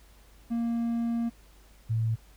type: tone pair in turn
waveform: triangle / sine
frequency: 233.1 / 112.32 Hz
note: A#3 / A2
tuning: 0 / +36 cents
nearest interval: octave + minor second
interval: 1264 cents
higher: first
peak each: -24 dBFS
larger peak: neither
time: 0.5-1.3 / 1.89-2.16 s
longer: first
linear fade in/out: 20 ms
effects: added 50 Hz sine -54 dBFS peak until 2.36 s + pink hiss -60 dBFS RMS until 2.36 s